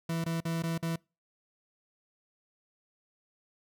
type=tone with dropouts; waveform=40% pulse; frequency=165.3 Hz; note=E3; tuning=5 cents sharp; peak=-29 dBFS; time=0.09-0.96 s; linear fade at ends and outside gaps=5 ms; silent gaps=0.242-0.261 / 0.405-0.451 / 0.624-0.635 / 0.779-0.826 s; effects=noise-tail reverb RT60 0.3 s tail -26 dB re dry